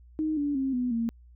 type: tone with pitch steps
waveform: sine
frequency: 311.1 / 288.6 / 267.7 / 248.4 / 230.4 Hz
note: D#4 / D4 / C4 / B3 / A#3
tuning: 0 / -30 / +40 / +10 / -20 cents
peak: -25 dBFS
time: 0.19-1.09 s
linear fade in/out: 0 ms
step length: 180 ms
effects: added 60 Hz sine -50 dBFS peak until 1.35 s